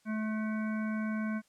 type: harmonic tone with a mistuned harmonic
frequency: 216.6 Hz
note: A3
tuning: 27 cents flat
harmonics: 1 / 3 / 5 / 7 / 9 / 10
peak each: -31 / -45 / -46 / -43 / -54 / -49 dBFS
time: 0.05-1.42 s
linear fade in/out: 50 ms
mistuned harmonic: 10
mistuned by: +63 cents
effects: white hiss -69 dBFS RMS until 1.48 s + low-pass 9000 Hz 12 dB/octave